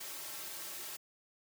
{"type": "noise with comb filter", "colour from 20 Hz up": "white", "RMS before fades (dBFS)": -44, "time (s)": [0, 0.97], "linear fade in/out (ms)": 10, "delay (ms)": 4.1, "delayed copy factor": -1, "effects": ["high-pass 200 Hz 12 dB/octave"]}